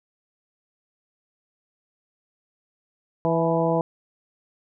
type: harmonic tone with a mistuned harmonic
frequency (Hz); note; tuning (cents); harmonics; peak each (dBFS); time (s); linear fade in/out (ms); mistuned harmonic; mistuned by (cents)
164.81; E3; 0; 1 / 2 / 3 / 4 / 5 / 6; -25 / -27 / -24 / -25 / -29 / -30; 3.25-3.81; 0; 5; +41
effects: none